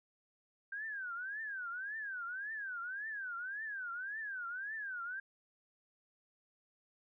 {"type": "tone with vibrato", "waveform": "sine", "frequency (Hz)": 1568, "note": "G6", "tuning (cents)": 0, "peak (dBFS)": -39, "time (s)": [0.72, 5.2], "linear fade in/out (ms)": 5, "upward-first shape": "triangle", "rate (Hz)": 1.8, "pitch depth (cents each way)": 250, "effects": []}